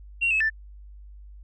sine tone with pitch steps, 2748 / 2590 / 1769 Hz, F7 / E7 / A6, -29 / -31 / +9 cents, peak -19 dBFS, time 0.21-0.501 s, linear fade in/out 20 ms, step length 97 ms, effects tanh soft clip ceiling -15 dBFS + added 50 Hz sine -42 dBFS peak until 1.43 s

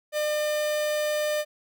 45% pulse tone, 602 Hz, D5, 43 cents sharp, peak -24 dBFS, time 0.12-1.45 s, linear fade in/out 50 ms, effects none

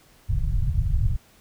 pink low-pass noise, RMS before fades -22 dBFS, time 0.28-1.17 s, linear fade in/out 20 ms, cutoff 140 Hz, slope 48 dB/octave, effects pink hiss -56 dBFS RMS until 1.4 s

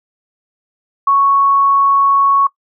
sine tone, 1108.7 Hz, C#6, in tune, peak -8 dBFS, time 1.07-2.47 s, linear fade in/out 5 ms, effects noise-tail reverb RT60 0.1 s tail -21 dB re dry

